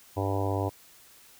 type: harmonic tone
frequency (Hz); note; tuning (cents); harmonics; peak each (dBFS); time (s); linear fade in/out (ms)
98; G2; 0; 1 / 3 / 4 / 5 / 6 / 7 / 8 / 9 / 10; -29 / -34 / -35 / -36 / -37 / -37 / -38 / -39 / -39; 0.16-0.7; 20
effects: white hiss -55 dBFS RMS until 1.39 s